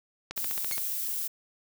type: click train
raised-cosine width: 0.2 ms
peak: -18 dBFS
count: 8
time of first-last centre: 0.31-0.78 s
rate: 14.9 Hz
type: noise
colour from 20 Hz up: violet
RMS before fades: -32 dBFS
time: 0.36-1.28 s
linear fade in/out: 10 ms
type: tone with exponential decay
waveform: 10% pulse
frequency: 2172 Hz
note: C#7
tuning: 36 cents flat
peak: -20 dBFS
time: 0.72-0.83 s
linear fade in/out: 0 ms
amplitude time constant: 23 ms
effects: none